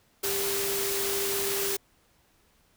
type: tone in noise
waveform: sine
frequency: 396.3 Hz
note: G4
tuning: 19 cents sharp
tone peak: -31 dBFS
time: 0.23-1.77 s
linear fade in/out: 10 ms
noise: white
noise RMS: -30 dBFS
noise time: 0.23-1.77 s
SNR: -4 dB
effects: pink hiss -65 dBFS RMS until 2.76 s